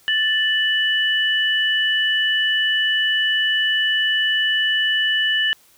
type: tone pair together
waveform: sine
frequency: 1760 / 2960 Hz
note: A6 / F#7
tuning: 0 / 0 cents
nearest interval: major sixth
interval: 900 cents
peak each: -19 dBFS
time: 0.08-5.53 s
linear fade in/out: 0 ms
effects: white hiss -54 dBFS RMS until 5.77 s